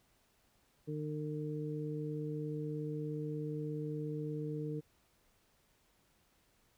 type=harmonic tone; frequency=151.4 Hz; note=D#3; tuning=47 cents flat; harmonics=1 / 2 / 3; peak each=-39 / -42 / -42 dBFS; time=0.87-4.81 s; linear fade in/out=20 ms; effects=pink hiss -72 dBFS RMS until 6.77 s